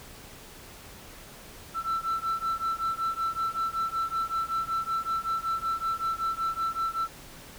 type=beating tone pair; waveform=sine; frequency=1332 / 1337.3 Hz; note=E6 / E6; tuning=+18 / +24 cents; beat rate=5.3 Hz; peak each=-28 dBFS; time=1.74-7.08 s; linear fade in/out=50 ms; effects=tanh soft clip ceiling -24 dBFS + pink hiss -47 dBFS RMS until 7.58 s